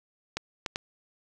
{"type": "clicks", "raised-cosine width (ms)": 0.2, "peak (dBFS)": -13, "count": 3, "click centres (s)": [0.37, 0.662, 0.759], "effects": []}